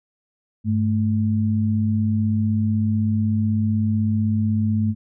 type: tone pair together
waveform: sine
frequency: 101.71 / 217.7 Hz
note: G#2 / A3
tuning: -36 / -18 cents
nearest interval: octave + minor second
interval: 1318 cents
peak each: -20 dBFS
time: 0.64-4.95 s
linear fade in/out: 50 ms
effects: none

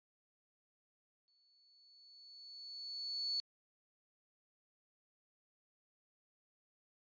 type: tone with exponential growth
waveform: sine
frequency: 4435 Hz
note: C#8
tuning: in tune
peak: -33 dBFS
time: 1.28-3.4 s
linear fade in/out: 0 ms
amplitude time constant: 460 ms
effects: resampled to 11025 Hz

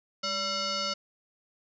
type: tone with frequency modulation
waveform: sine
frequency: 2916 Hz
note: F#7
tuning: 26 cents flat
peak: -28 dBFS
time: 0.23-0.94 s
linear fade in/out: 10 ms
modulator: 780 Hz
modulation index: 3.3
effects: none

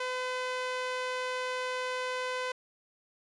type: tone with band-pass filter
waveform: sawtooth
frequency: 507 Hz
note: B4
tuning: 45 cents sharp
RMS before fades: -34 dBFS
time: 0-2.52 s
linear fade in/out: 5 ms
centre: 1700 Hz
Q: 0.51
effects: resampled to 24000 Hz + 11-bit

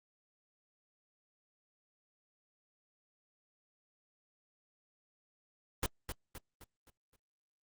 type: noise with echo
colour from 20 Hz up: pink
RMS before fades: -32 dBFS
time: 5.83-5.86 s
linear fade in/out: 0 ms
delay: 260 ms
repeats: 5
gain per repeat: -7 dB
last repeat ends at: 7.16 s
effects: Opus 24 kbps

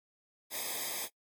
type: noise with comb filter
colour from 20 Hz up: white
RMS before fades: -37 dBFS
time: 0.5-1.09 s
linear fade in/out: 50 ms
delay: 0.7 ms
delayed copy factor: -0.9
effects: noise-tail reverb RT60 0.1 s tail -25 dB re dry + AAC 64 kbps

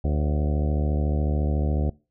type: harmonic tone with a mistuned harmonic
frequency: 74 Hz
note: D2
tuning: 14 cents sharp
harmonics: 1 / 2 / 3 / 4 / 5 / 6 / 7 / 8 / 9 / 10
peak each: -22 / -28 / -32 / -34 / -36 / -38 / -39 / -40 / -41 / -42 dBFS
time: 0.04-1.9 s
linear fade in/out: 5 ms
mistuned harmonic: 8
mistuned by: -71 cents
effects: noise-tail reverb RT60 0.3 s tail -22 dB re dry

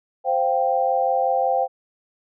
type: chord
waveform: sine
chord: C suspended fourth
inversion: none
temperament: equal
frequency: 523.3 / 698.5 / 784 Hz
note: C5 / F5 / G5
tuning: 0 / 0 / 0 cents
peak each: -22 / -23 / -21 dBFS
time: 0.24-1.68 s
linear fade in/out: 50 ms
effects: none

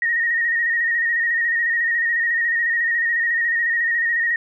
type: tone with vibrato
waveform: sine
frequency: 1864.7 Hz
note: A#6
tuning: in tune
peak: -17 dBFS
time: 0.02-4.36 s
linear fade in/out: 2 ms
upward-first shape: square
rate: 14 Hz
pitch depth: 30 cents each way
effects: none

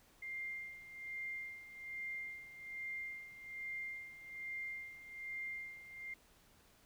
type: tone with tremolo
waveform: sine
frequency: 2100 Hz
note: C7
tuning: 6 cents sharp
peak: -40 dBFS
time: 0.22-6.14 s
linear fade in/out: 5 ms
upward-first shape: sine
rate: 1.2 Hz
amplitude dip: 75%
effects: pink hiss -67 dBFS RMS until 6.85 s

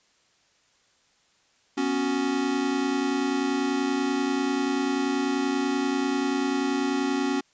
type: chord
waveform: square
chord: B suspended second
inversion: none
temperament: equal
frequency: 246.9 / 277.2 / 370 Hz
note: B3 / C#4 / F#4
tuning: 0 / 0 / 0 cents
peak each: -31 / -26 / -31 dBFS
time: 1.77-7.41 s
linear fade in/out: 10 ms
effects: white hiss -64 dBFS RMS until 7.53 s + resampled to 16000 Hz

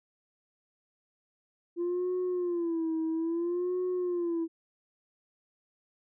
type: tone with vibrato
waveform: sine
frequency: 342.4 Hz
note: F4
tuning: 34 cents flat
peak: -26 dBFS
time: 1.76-4.48 s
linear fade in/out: 50 ms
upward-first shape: sine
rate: 0.6 Hz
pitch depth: 110 cents each way
effects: tanh soft clip ceiling -26 dBFS

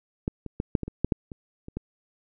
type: clicks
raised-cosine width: 3 ms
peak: -13 / -22 / -14 / -8 / -17 / -21 / -9 / -9 / -25 / -26 / -18 dBFS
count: 11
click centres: 0.279 / 0.463 / 0.601 / 0.752 / 0.833 / 0.88 / 1.046 / 1.122 / 1.318 / 1.684 / 1.77 s
effects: none

